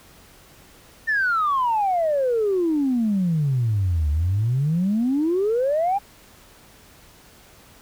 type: exponential two-way sweep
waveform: sine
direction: down then up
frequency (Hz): 1822 to 72.1 to 826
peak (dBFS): -17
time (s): 1.07-5.99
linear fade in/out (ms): 20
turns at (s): 4.1
effects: tanh soft clip ceiling -14 dBFS + pink hiss -50 dBFS RMS until 7.81 s